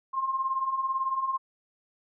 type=beating tone pair; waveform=sine; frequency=1046.5 / 1064.5 Hz; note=C6 / C6; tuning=0 / +30 cents; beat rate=18 Hz; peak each=-33 / -27 dBFS; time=0.13-1.38 s; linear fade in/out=20 ms; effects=none